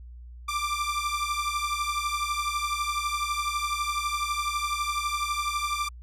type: beating tone pair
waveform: sawtooth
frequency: 1174.7 / 1186.7 Hz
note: D6 / D6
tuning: 0 / +18 cents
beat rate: 12 Hz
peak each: -26 dBFS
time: 0.48-5.89 s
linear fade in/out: 10 ms
effects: added 60 Hz sine -41 dBFS peak until 6.02 s + low-pass 11000 Hz 12 dB/octave